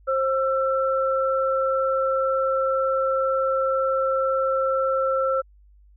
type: tone pair together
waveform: sine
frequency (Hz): 531.4 / 1339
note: C5 / E6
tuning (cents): +27 / +27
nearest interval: octave + major third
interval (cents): 1600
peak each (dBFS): -21 / -24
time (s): 0.07-5.42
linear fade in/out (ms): 20
effects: added 50 Hz sine -50 dBFS peak until 5.96 s